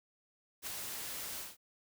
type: noise with ADSR envelope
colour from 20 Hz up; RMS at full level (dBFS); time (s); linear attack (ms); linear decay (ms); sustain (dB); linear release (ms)
white; -39; 0.62-1.57; 51; 7; -3; 180
effects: none